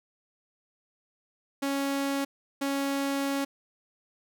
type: tone bursts at uneven times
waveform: sawtooth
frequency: 277.1 Hz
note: C#4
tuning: 1 cent flat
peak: -23 dBFS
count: 2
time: 1.62-2.25 / 2.61-3.45 s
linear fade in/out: 10 ms
effects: none